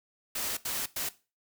white noise bursts at uneven times, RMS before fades -33 dBFS, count 3, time 0.35-0.57 / 0.65-0.86 / 0.96-1.09 s, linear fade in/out 5 ms, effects noise-tail reverb RT60 0.3 s tail -17 dB re dry

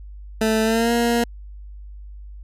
20% pulse tone with pitch glide, 220 to 235.8 Hz, A3 to A#3, 0 to +20 cents, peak -12 dBFS, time 0.41-1.24 s, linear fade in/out 5 ms, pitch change +120 cents, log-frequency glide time 0.63-0.92 s, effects added 50 Hz sine -35 dBFS peak until 2.43 s + resampled to 32000 Hz

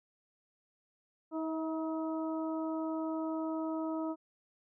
harmonic tone with a mistuned harmonic, 318.5 Hz, D#4, 41 cents sharp, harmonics 1 / 2 / 3 / 4, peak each -34 / -40 / -44 / -46 dBFS, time 1.31-4.16 s, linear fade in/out 50 ms, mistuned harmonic 2, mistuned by +16 cents, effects none

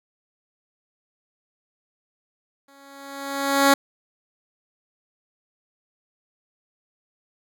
10% pulse tone with exponential growth, 277.2 Hz, C#4, in tune, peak -4 dBFS, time 2.68-3.74 s, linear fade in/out 5 ms, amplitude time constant 230 ms, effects none

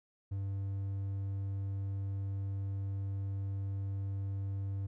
triangle tone, 98.1 Hz, G2, 2 cents sharp, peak -32 dBFS, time 0.31-4.87 s, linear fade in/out 10 ms, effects none

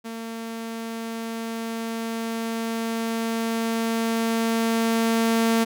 sawtooth tone with level ramp, 227.3 Hz, A#3, 43 cents flat, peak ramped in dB -28 to -14 dBFS, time 0.04-5.65 s, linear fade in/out 20 ms, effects none

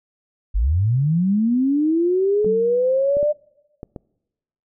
sine linear sweep, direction up, 42.68 to 605 Hz, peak -15 dBFS, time 0.54-3.33 s, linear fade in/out 20 ms
clicks, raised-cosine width 2 ms, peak -19 dBFS, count 5, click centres 2.446 / 3.169 / 3.229 / 3.831 / 3.962 s
sine tone with exponential decay, 189.9 Hz, F#3, 45 cents sharp, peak -22 dBFS, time 2.46-3.11 s, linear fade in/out 2 ms, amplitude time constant 140 ms
effects noise-tail reverb RT60 1.0 s tail -25 dB re dry

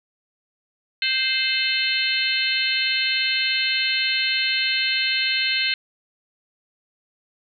harmonic tone with a mistuned harmonic, 523.3 Hz, C5, in tune, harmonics 3 / 4 / 5 / 6 / 7 / 8, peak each -29 / -26 / -26 / -26 / -29 / -25 dBFS, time 1.02-5.74 s, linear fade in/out 2 ms, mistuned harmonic 6, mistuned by -56 cents, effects none

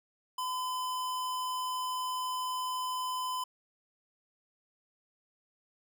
square tone, 1014 Hz, B5, 45 cents sharp, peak -33 dBFS, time 0.38-3.44 s, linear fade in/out 5 ms, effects none

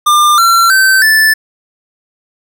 square tone with pitch steps, 1198 / 1360.3 / 1544.7 / 1754 Hz, D6 / F6 / G6 / A6, +34 / -46 / -26 / -6 cents, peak -6 dBFS, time 0.06-1.34 s, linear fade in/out 10 ms, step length 320 ms, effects none

